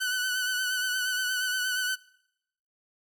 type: tone with vibrato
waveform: sawtooth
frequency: 1500 Hz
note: F#6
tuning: 23 cents sharp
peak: -23 dBFS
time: 0-1.96 s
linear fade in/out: 20 ms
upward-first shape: sine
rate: 8.5 Hz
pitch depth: 35 cents each way
effects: noise-tail reverb RT60 0.8 s tail -23 dB re dry